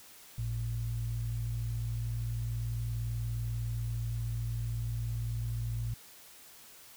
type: tone pair together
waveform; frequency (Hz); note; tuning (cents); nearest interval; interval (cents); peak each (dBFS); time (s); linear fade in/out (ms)
sine; 53.9 / 114.2; A1 / A#2; -35 / -35; octave + minor second; 1300; -37 / -32; 0.38-5.94; 5
effects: tanh soft clip ceiling -24 dBFS + white hiss -54 dBFS RMS until 6.96 s